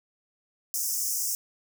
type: high-pass noise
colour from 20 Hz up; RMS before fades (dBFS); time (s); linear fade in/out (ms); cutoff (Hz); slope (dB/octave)
pink; -29; 0.74-1.35; 0; 5300; 96
effects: none